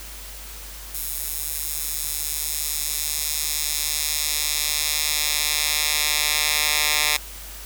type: tone with high-pass filter sweep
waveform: 10% pulse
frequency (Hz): 150.6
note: D3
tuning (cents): +44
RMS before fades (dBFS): -24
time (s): 0.94-7.17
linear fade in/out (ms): 5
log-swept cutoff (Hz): 11000 to 2300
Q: 0.72
effects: added 50 Hz sine -39 dBFS peak until 7.65 s + white hiss -39 dBFS RMS until 7.65 s